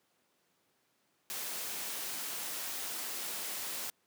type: noise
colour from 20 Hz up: white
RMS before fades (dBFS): -39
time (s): 1.3-3.9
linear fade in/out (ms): 0
effects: pink hiss -74 dBFS RMS until 4.06 s + high-pass 200 Hz 12 dB/octave